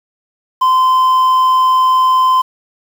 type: tone with quantisation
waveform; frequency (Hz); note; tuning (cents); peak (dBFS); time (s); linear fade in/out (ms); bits
triangle; 1031; C6; -26; -6; 0.61-2.42; 10; 6
effects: none